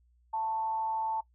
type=tone with frequency modulation; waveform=sine; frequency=887 Hz; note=A5; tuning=14 cents sharp; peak=-29 dBFS; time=0.33-1.21 s; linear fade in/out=10 ms; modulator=209 Hz; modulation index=0.21; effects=noise-tail reverb RT60 0.1 s tail -18 dB re dry + added 60 Hz sine -63 dBFS peak until 1.34 s